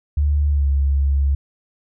sine tone with pitch glide, 73 to 69.5 Hz, D2 to C#2, -10 to +5 cents, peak -14 dBFS, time 0.17-1.35 s, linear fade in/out 5 ms, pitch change -85 cents, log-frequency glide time 0.49-0.68 s, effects none

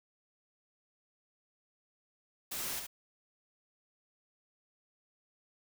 white noise with echo, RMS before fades -39 dBFS, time 2.51-2.8 s, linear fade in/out 10 ms, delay 69 ms, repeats 1, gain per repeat -4 dB, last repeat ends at 2.869 s, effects none

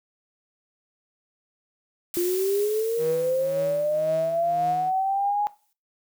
blue noise with exponential decay, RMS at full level -31 dBFS, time 2.14-5.73 s, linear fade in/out 1 ms, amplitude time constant 780 ms
sine linear sweep, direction up, 345.2 to 835 Hz, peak -21 dBFS, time 2.17-5.47 s, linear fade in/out 0 ms
sawtooth tone with tremolo, 160 Hz, D#3, 49 cents sharp, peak -30 dBFS, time 2.97-4.93 s, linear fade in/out 50 ms, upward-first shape triangle, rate 1.9 Hz, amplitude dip 85%
effects noise-tail reverb RT60 0.3 s tail -17 dB re dry

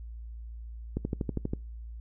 click train, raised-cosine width 3 ms, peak -17 dBFS, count 8, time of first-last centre 0.97-1.535 s, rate 12.4 Hz, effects noise-tail reverb RT60 0.3 s tail -25 dB re dry + added 57 Hz sine -39 dBFS peak until 2 s

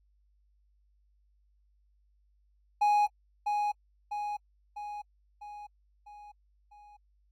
triangle tone with echo, 830 Hz, G#5, 1 cent flat, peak -20 dBFS, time 2.81-3.07 s, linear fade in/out 10 ms, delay 650 ms, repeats 6, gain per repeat -5 dB, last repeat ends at 6.97 s, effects added 50 Hz sine -65 dBFS peak until 7.31 s + AAC 48 kbps

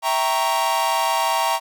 45% pulse chord, E diminished seventh, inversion none, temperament equal, 659.3 / 784 / 932.3 / 1108.7 Hz, E5 / G5 / Bb5 / Db6, 0 / 0 / 0 / 0 cents, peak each -26 / -25 / -21 / -26 dBFS, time 0.02-1.6 s, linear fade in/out 50 ms, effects none

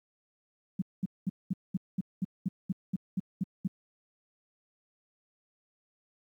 sine tone bursts, 187.4 Hz, F#3, 22 cents sharp, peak -26 dBFS, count 13, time 0.79-3.674 s, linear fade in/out 5 ms, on 28 ms, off 210 ms, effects high-pass 100 Hz 12 dB/octave + 11-bit

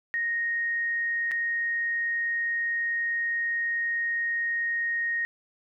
sine tone with dropouts, 1864.7 Hz, A#6, in tune, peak -25 dBFS, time 0.14-5.25 s, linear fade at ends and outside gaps 0 ms, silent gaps 1.312-1.317 s, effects none

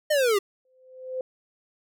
square linear sweep, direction down, 622.3 to 382.7 Hz, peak -20 dBFS, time 0.1-0.39 s, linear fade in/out 10 ms
sine tone with exponential growth, 515 Hz, C5, 28 cents flat, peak -25 dBFS, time 0.65-1.21 s, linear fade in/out 2 ms, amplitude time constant 120 ms
effects none

